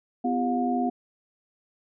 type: tone cluster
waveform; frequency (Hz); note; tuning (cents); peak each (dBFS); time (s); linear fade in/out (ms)
sine; 251.3 / 342 / 399.1 / 715; B3 / F4 / G4 / F5; +30 / -36 / +31 / +41; -25 / -34 / -34 / -27; 0.24-0.9; 10
effects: none